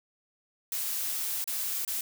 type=noise with dropouts; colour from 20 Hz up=blue; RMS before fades=-32 dBFS; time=0.72-2.01 s; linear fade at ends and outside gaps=2 ms; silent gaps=1.442-1.475 / 1.85-1.877 s; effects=none